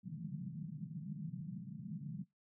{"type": "band-pass noise", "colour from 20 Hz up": "pink", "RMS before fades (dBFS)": -45, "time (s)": [0.03, 2.24], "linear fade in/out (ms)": 20, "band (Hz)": [140, 200], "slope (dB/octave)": 48, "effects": ["noise-tail reverb RT60 0.2 s tail -22 dB re dry"]}